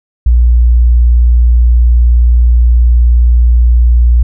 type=tone; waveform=sine; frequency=59.5 Hz; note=A#1; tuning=36 cents sharp; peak=-3 dBFS; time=0.26-4.23 s; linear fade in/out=5 ms; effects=none